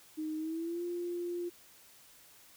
sine tone with pitch glide, 311.1 to 349.2 Hz, D#4 to F4, 0 to 0 cents, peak -34 dBFS, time 0.17-1.5 s, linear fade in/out 20 ms, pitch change +200 cents, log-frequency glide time 0.37-0.83 s, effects white hiss -59 dBFS RMS until 2.56 s

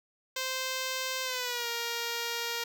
5% pulse tone with pitch glide, 520 to 468.7 Hz, C5 to A#4, -11 to +9 cents, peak -20 dBFS, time 0.36-2.64 s, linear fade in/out 5 ms, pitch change -180 cents, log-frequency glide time 1.23-1.68 s, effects none

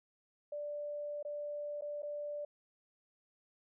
sine tone with dropouts, 587.3 Hz, D5, in tune, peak -38 dBFS, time 0.52-2.45 s, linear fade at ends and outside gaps 5 ms, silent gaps 1.228-1.249 / 1.811-1.82 / 2.022-2.03 s, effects none

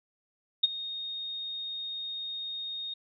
sine tone with ADSR envelope, 3708 Hz, A#7, 10 cents flat, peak -17 dBFS, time 0.63-2.94 s, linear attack 10 ms, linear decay 23 ms, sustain -17 dB, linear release 7 ms, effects none

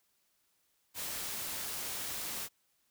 white noise, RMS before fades -39 dBFS, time 0.94-2.49 s, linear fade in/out 50 ms, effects white hiss -75 dBFS RMS until 2.9 s

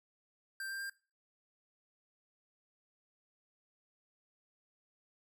square tone with pitch steps, 1574 / 1584 / 1594.1 Hz, G6 / G6 / G6, +7 / +18 / +29 cents, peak -40 dBFS, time 0.6-0.897 s, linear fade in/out 2 ms, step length 99 ms, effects noise-tail reverb RT60 0.3 s tail -18 dB re dry

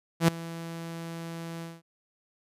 sawtooth tone with ADSR envelope, 166.4 Hz, E3, 17 cents sharp, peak -12 dBFS, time 0.2-1.82 s, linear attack 82 ms, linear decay 6 ms, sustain -20 dB, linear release 200 ms, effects resampled to 32000 Hz

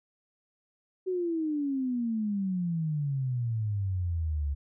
sine exponential sweep, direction down, 377.7 to 69.3 Hz, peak -27 dBFS, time 1.06-4.55 s, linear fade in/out 20 ms, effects none

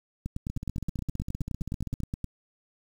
two click trains, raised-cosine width 5 ms, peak -19 / -21 dBFS, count 20 / 24, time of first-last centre 0.26-2.243 / 0.5-2.003 s, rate 9.58 / 15.3 Hz, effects 8-bit

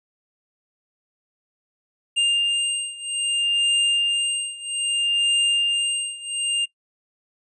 square beating tone pair, 2803 / 2803.62 Hz, F7 / F7, +6 / +6 cents, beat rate 0.62 Hz, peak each -24 / -22 dBFS, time 2.16-6.66 s, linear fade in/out 20 ms, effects noise-tail reverb RT60 0.1 s tail -21 dB re dry + resampled to 24000 Hz

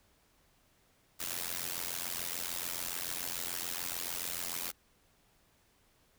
white noise with amplitude modulation, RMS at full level -34 dBFS, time 1.19-4.72 s, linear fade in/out 20 ms, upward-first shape sine, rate 86.9 Hz, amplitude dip 95%, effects pink hiss -69 dBFS RMS until 6.18 s

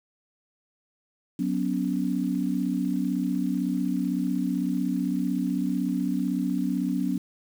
sine chord, F# suspended fourth, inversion none, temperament equal with one note detuned, 185 / 246.9 / 282.8 Hz, F#3 / B3 / C#4, 0 / 0 / +35 cents, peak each -28 dBFS, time 1.39-7.18 s, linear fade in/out 5 ms, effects 8-bit

